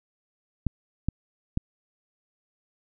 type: clicks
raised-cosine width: 5 ms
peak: -12 dBFS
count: 3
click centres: 0.667 / 1.086 / 1.574 s
effects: none